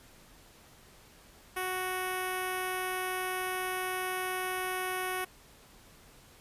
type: tone with notch filter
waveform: 5% pulse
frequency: 370 Hz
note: F#4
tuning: in tune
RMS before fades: -34 dBFS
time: 1.56-5.25 s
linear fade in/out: 10 ms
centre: 4300 Hz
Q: 0.61
effects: pink hiss -57 dBFS RMS until 6.4 s + resampled to 32000 Hz